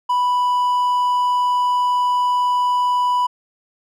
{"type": "tone", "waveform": "triangle", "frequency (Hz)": 987.8, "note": "B5", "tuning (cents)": 0, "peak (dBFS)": -13, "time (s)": [0.09, 3.27], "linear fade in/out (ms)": 10, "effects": []}